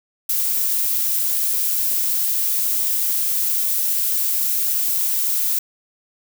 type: noise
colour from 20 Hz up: violet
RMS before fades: -20 dBFS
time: 0.29-5.59 s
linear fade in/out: 5 ms
effects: none